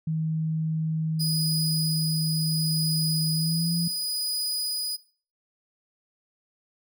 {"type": "tone with pitch glide", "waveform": "sine", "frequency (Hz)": [158.8, 170.2], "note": ["D#3", "F3"], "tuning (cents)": [36, -44], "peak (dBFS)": -24, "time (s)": [0.07, 3.88], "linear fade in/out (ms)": 5, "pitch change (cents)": 120, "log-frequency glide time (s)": [3.34, 3.74]}
{"type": "tone with tremolo", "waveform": "sawtooth", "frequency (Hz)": 4958, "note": "D#8", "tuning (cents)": -7, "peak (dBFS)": -23, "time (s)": [1.19, 4.97], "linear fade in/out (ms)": 20, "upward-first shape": "sine", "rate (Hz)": 0.7, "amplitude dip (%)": 25}
{"effects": ["noise-tail reverb RT60 0.4 s tail -20 dB re dry"]}